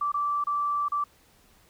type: tone with dropouts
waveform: sine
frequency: 1165 Hz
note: D6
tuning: 14 cents flat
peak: -24 dBFS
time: 0.01-1.04 s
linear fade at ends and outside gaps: 5 ms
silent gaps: 0.119-0.141 / 0.44-0.469 / 0.884-0.919 s
effects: pink hiss -60 dBFS RMS until 1.69 s